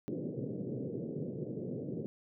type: band-pass noise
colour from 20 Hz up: pink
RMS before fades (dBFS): -39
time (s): 0.08-2.06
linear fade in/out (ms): 0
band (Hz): 120 to 510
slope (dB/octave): 48
effects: none